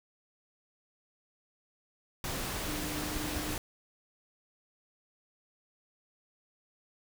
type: tone in noise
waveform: sine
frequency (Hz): 301.6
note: D4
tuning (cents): +46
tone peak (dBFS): -39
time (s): 2.68-3.54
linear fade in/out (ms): 2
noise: pink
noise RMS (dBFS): -36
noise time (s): 2.24-3.58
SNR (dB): -6
effects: none